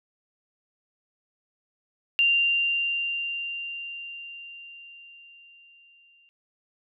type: tone with exponential decay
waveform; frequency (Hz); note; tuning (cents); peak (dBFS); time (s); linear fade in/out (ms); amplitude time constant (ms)
sine; 2781; F7; -8; -17; 2.19-6.29; 0; 890
effects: none